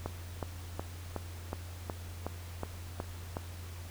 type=click train; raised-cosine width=1 ms; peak=-21 dBFS; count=10; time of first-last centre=0.06-3.369 s; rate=2.72 Hz; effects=added 87 Hz sine -42 dBFS peak until 3.9 s + pink hiss -51 dBFS RMS until 3.9 s